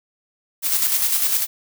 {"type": "noise with tremolo", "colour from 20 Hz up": "blue", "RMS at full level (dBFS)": -18, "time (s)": [0.62, 1.47], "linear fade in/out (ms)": 50, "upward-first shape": "square", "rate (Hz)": 10, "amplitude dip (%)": 40, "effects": []}